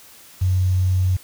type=tone with quantisation; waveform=sine; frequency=92.3 Hz; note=F#2; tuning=4 cents flat; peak=-15 dBFS; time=0.41-1.17 s; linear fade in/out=10 ms; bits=7; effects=white hiss -46 dBFS RMS until 1.23 s